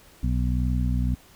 harmonic tone, 61.74 Hz, B1, in tune, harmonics 1 / 2 / 3 / 4, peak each -23 / -27 / -31 / -31 dBFS, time 0.23-1.15 s, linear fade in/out 5 ms, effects pink hiss -53 dBFS RMS until 1.35 s

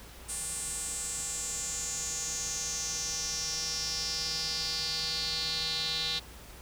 square tone with band-pass filter sweep, 160.3 Hz, E3, 48 cents flat, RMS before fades -34 dBFS, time 0.28-6.2 s, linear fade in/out 20 ms, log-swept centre 8800 to 3900 Hz, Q 5.7, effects added 58 Hz sine -50 dBFS peak until 6.61 s + pink hiss -50 dBFS RMS until 6.61 s

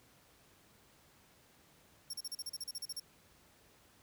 25% pulse tone bursts, 5510 Hz, F8, 24 cents flat, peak -34 dBFS, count 13, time 2.1-2.999 s, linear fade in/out 5 ms, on 35 ms, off 37 ms, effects pink hiss -65 dBFS RMS until 4.02 s + high-pass 60 Hz 12 dB/octave

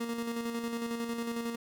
30% pulse tone with tremolo, 233.1 Hz, A#3, in tune, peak -29 dBFS, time 0-1.56 s, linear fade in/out 10 ms, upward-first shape square, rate 11 Hz, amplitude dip 40%, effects none

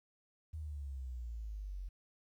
sine exponential sweep, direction down, 80.1 to 44.64 Hz, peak -40 dBFS, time 0.53-1.89 s, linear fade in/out 10 ms, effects 12-bit

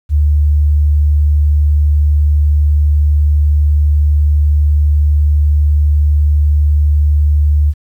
sine tone, 74 Hz, D2, 14 cents sharp, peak -7 dBFS, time 0.09-7.74 s, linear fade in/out 50 ms, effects 8-bit

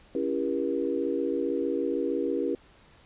sine chord, C# diminished seventh, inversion none, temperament just, 277.2 / 332.6 / 399.1 / 479 Hz, C#4 / E4 / G4 / Bb4, 0 / +16 / +31 / +47 cents, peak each -31 dBFS, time 0.15-2.55 s, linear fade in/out 2 ms, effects pink hiss -57 dBFS RMS until 3.05 s + resampled to 8000 Hz

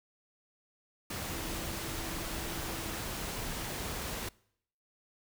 sine tone in noise, 329.6 Hz, E4, in tune, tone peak -46 dBFS, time 1.31-2.96 s, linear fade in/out 5 ms, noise pink, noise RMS -38 dBFS, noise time 1.1-4.29 s, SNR -11 dB, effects noise-tail reverb RT60 0.7 s tail -24 dB re dry

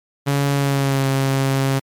sawtooth tone with pitch glide, 140.7 to 135.44 Hz, C#3 to C#3, +26 to -40 cents, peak -12 dBFS, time 0.26-1.8 s, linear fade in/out 20 ms, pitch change -66 cents, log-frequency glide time 0.55-1.05 s, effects MP3 96 kbps

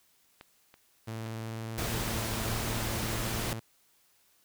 clicks, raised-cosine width 0.3 ms, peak -30 / -36 / -29 dBFS, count 3, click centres 0.411 / 0.741 / 1.264 s
sawtooth tone with vibrato, 112.4 Hz, A2, 37 cents sharp, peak -32 dBFS, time 1.07-3.6 s, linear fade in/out 10 ms, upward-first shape sine, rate 20 Hz, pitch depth 31 cents each way
pink noise, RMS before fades -34 dBFS, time 1.78-3.53 s, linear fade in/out 0 ms
effects white hiss -67 dBFS RMS until 4.44 s

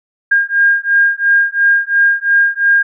sine beating tone pair, 1613 / 1615.9 Hz, G6 / G#6, +49 / -48 cents, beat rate 2.9 Hz, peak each -12 dBFS, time 0.31-2.83 s, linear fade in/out 10 ms, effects none

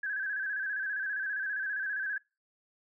sine tone with vibrato, 1612 Hz, G6, 48 cents sharp, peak -31 dBFS, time 0.03-2.18 s, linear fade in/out 5 ms, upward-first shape square, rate 15 Hz, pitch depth 65 cents each way, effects noise-tail reverb RT60 0.3 s tail -26 dB re dry

